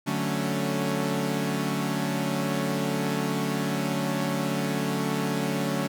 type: chord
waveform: sawtooth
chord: D major seventh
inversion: none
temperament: equal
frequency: 146.83 / 185 / 220 / 277.2 Hz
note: D3 / F#3 / A3 / C#4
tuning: 0 / 0 / 0 / 0 cents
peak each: -27 dBFS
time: 0.06-5.88 s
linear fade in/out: 20 ms
effects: none